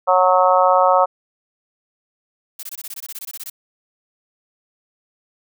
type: harmonic tone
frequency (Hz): 183.7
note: F#3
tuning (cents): -12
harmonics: 3 / 4 / 5 / 6 / 7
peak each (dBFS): -16 / -17 / -18 / -19 / -19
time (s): 0.07-1.06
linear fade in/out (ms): 20
type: noise bursts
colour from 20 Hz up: blue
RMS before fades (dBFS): -31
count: 15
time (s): 2.59-3.499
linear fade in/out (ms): 5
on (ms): 41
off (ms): 21
effects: none